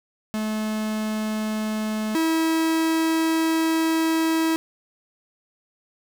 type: tone pair in turn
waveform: 45% pulse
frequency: 216 / 323.6 Hz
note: A3 / E4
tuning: -32 / -32 cents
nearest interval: perfect fifth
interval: 700 cents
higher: second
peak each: -24 / -19 dBFS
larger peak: second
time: 0.34-2.15 / 2.15-4.56 s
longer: second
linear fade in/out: 0 ms
effects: 8-bit